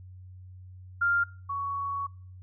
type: tone pair in turn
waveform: sine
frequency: 1396.9 / 1118.2 Hz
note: F6 / C#6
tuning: 0 / +15 cents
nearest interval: major third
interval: 385 cents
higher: first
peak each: -22 / -29 dBFS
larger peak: first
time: 1.01-1.24 / 1.49-2.07 s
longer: second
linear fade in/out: 10 ms
effects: noise-tail reverb RT60 0.5 s tail -24 dB re dry + added 92 Hz sine -44 dBFS peak until 2.42 s